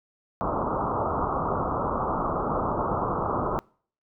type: low-pass noise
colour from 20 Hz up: white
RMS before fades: -27 dBFS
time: 0.41-3.59 s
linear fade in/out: 0 ms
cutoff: 1300 Hz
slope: 96 dB/octave
effects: noise-tail reverb RT60 0.5 s tail -26 dB re dry